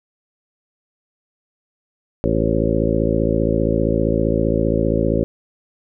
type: harmonic tone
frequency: 55.2 Hz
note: A1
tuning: 6 cents sharp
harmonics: 1 / 2 / 3 / 4 / 5 / 6 / 7 / 9 / 10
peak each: -24 / -24 / -24 / -24 / -24 / -24 / -24 / -24 / -24 dBFS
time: 2.24-5.24 s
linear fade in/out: 0 ms
effects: none